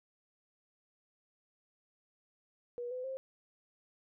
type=tone with pitch steps; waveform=sine; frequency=483 / 505.6 / 529.2 Hz; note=B4 / B4 / C5; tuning=-39 / +41 / +20 cents; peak=-37 dBFS; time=2.78-3.17 s; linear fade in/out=0 ms; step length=130 ms; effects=none